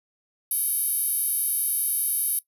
10% pulse tone with high-pass filter, 765 Hz, G5, 42 cents flat, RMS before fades -25 dBFS, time 0.51-2.39 s, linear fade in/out 2 ms, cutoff 11000 Hz, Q 5.2, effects noise-tail reverb RT60 0.1 s tail -18 dB re dry

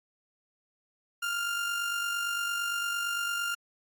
30% pulse tone with amplitude modulation, 1400 Hz, F6, 4 cents sharp, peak -25 dBFS, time 1.22-3.55 s, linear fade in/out 10 ms, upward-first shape sine, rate 48.8 Hz, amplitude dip 40%, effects AAC 64 kbps

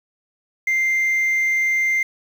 sine tone, 2093 Hz, C7, in tune, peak -14 dBFS, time 0.67-2.03 s, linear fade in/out 5 ms, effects tanh soft clip ceiling -15 dBFS + 7-bit

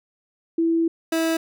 sine / 30% pulse tone pair in turn, 330.6 / 325.9 Hz, E4 / E4, +5 / -20 cents, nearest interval unison, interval 25 cents, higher first, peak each -17 dBFS, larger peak neither, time 0.58-0.88 / 1.12-1.37 s, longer first, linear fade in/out 5 ms, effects none

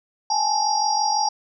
sine tone cluster, 814 / 860 / 4778 / 5620 Hz, G#5 / A5 / D8 / F8, -35 / -40 / +29 / +10 cents, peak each -24 / -21 / -28 / -26 dBFS, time 0.3-1.29 s, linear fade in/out 5 ms, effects none

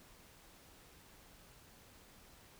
silence, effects pink hiss -61 dBFS RMS until 2.59 s

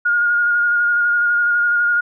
sine tone with vibrato, 1427 Hz, F6, 37 cents sharp, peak -13 dBFS, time 0.05-2.01 s, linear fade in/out 10 ms, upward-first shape square, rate 12 Hz, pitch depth 15 cents each way, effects none

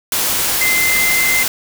sine tone in noise, 2074 Hz, C7, 16 cents flat, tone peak -14 dBFS, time 0.61-1.43 s, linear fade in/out 2 ms, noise white, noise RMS -17 dBFS, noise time 0.12-1.48 s, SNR 0 dB, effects none

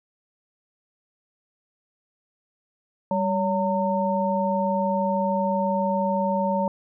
sine tone cluster, 196.8 / 564 / 913 Hz, G3 / C#5 / A#5, +7 / +30 / -36 cents, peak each -25 dBFS, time 3.11-6.68 s, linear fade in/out 2 ms, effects none

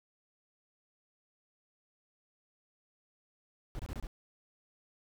brown noise bursts, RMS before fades -39 dBFS, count 5, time 3.75-4.069 s, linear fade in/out 0 ms, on 43 ms, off 26 ms, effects none

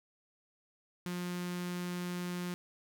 sawtooth tone with notch filter, 177.6 Hz, F3, 29 cents sharp, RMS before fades -38 dBFS, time 1.06-2.54 s, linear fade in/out 0 ms, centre 630 Hz, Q 1.2, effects none

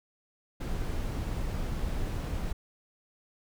brown noise, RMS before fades -32 dBFS, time 0.6-2.53 s, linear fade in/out 10 ms, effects none

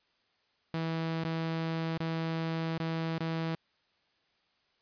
sawtooth tone with dropouts, 163.1 Hz, E3, 18 cents flat, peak -27 dBFS, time 0.74-3.55 s, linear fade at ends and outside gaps 0 ms, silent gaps 1.238-1.249 / 1.975-2.003 / 2.778-2.801 / 3.182-3.206 s, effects white hiss -72 dBFS RMS until 4.81 s + resampled to 11025 Hz

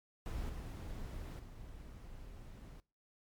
brown noise with level steps, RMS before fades -40 / -44 / -51 dBFS, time 0.26-2.8 s, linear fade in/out 0 ms, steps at 0.49 / 1.39 s, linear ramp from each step 5 ms, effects noise-tail reverb RT60 0.3 s tail -21 dB re dry + MP3 96 kbps

